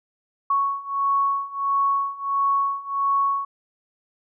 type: beating tone pair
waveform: sine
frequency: 1108.7 / 1110.2 Hz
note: C#6 / C#6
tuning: 0 / +2 cents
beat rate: 1.5 Hz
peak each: -24 / -22 dBFS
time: 0.5-3.45 s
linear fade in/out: 5 ms
effects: none